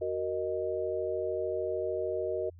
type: chord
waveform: sine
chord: D# minor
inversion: first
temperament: just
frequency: 373.4 / 466.7 / 622.3 Hz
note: F#4 / A#4 / D#5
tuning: +16 / +2 / 0 cents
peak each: -34 dBFS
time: 0.01-2.5 s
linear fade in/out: 10 ms
effects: added 86 Hz sine -49 dBFS peak until 2.59 s